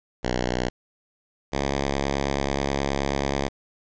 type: tone pair in turn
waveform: 5% pulse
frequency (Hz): 61.74 / 69.38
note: B1 / C#2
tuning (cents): 0 / +2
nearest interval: major second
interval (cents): 202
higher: second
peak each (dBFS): -12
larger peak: neither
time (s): 0.23-0.7 / 1.52-3.49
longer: second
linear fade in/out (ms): 20
effects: resampled to 16000 Hz + 9-bit